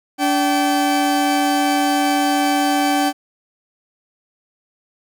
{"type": "tone pair together", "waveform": "40% pulse", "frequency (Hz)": [288.8, 771], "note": ["D4", "G5"], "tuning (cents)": [-29, -29], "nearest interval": "octave + perfect fourth", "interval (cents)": 1700, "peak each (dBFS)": -17, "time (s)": [0.18, 3.13], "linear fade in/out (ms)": 50, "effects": []}